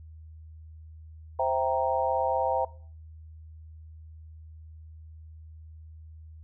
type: chord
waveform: sine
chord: C dominant seventh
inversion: none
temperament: equal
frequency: 523.3 / 659.3 / 784 / 932.3 Hz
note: C5 / E5 / G5 / Bb5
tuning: 0 / 0 / 0 / 0 cents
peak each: -29 dBFS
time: 1.39-2.65 s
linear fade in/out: 5 ms
effects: noise-tail reverb RT60 0.5 s tail -21 dB re dry + added 79 Hz sine -44 dBFS peak until 6.43 s